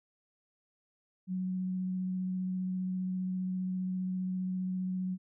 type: tone with vibrato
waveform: sine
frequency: 185 Hz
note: F#3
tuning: in tune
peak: -31 dBFS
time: 1.27-5.18 s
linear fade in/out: 50 ms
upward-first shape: sine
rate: 15 Hz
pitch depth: 10 cents each way
effects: none